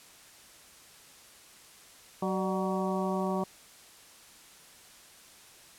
harmonic tone with a mistuned harmonic, 188 Hz, F#3, 28 cents sharp, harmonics 1 / 2 / 3 / 4 / 5 / 6, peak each -31 / -34 / -36 / -37 / -38 / -39 dBFS, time 2.22-3.44 s, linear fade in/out 5 ms, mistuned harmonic 3, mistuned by +82 cents, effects white hiss -54 dBFS RMS until 5.78 s + low-pass 11000 Hz 12 dB/octave

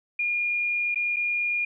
sine tone with dropouts, 2423 Hz, D#7, 47 cents flat, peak -23 dBFS, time 0.19-1.65 s, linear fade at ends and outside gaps 5 ms, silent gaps 0.946-0.957 / 1.162-1.166 s, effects none

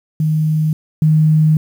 sine tone pair in turn, 155.56 / 155.56 Hz, D#3 / D#3, 0 / 0 cents, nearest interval unison, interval 0 cents, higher neither, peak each -12 / -8 dBFS, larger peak second, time 0.2-0.73 / 1.02-1.57 s, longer second, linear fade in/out 2 ms, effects 7-bit

